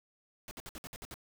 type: noise bursts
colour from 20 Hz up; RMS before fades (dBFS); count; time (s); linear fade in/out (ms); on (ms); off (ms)
pink; -45; 8; 0.48-1.141; 0; 31; 59
effects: none